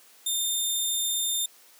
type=tone; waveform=15% pulse; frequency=3617 Hz; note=A7; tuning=47 cents sharp; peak=-18 dBFS; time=0.26-1.46 s; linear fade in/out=5 ms; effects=white hiss -55 dBFS RMS until 1.79 s + high-pass 300 Hz 12 dB/octave